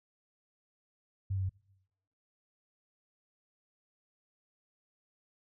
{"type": "tone with pitch steps", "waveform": "sine", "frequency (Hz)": [97, 95.44, 93.91], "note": ["G2", "G2", "F#2"], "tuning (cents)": [-18, -46, 26], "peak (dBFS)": -30, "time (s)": [1.3, 1.495], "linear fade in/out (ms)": 10, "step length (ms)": 65, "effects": ["noise-tail reverb RT60 0.9 s tail -24 dB re dry"]}